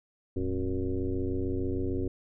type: tone with frequency modulation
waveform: sine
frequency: 177.9 Hz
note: F3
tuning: 32 cents sharp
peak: -27 dBFS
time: 0.36-2.08 s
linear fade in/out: 5 ms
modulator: 95.6 Hz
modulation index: 2.6
effects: none